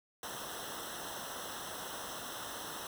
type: noise with comb filter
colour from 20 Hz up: pink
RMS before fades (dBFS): -43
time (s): 0.23-2.87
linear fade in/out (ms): 2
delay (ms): 0.43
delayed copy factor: -0.95
effects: none